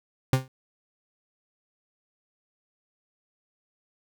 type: tone with exponential decay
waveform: 40% pulse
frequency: 130.81 Hz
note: C3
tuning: in tune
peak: -14 dBFS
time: 0.33-0.48 s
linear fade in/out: 2 ms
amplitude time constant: 32 ms
effects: none